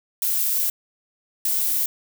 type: noise bursts at uneven times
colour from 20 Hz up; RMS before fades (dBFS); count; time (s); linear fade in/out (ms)
violet; -22; 2; 0.22-0.7 / 1.45-1.86; 2
effects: none